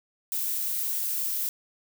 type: noise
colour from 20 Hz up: violet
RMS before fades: -29 dBFS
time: 0.32-1.49 s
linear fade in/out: 0 ms
effects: none